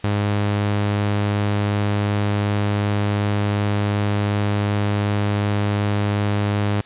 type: tone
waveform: sawtooth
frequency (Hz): 102.7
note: G#2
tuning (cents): -19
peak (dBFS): -14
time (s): 0.04-6.81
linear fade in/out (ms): 0
effects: white hiss -46 dBFS RMS until 6.85 s + resampled to 8000 Hz